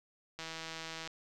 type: click train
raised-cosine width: 0.2 ms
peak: -25 dBFS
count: 112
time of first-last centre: 0.39-1.075 s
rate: 162 Hz
effects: none